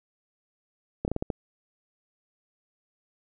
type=slowing click train; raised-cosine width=2 ms; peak=-14 dBFS; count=6; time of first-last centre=1.05-1.302 s; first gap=29 ms; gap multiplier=1.28; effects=none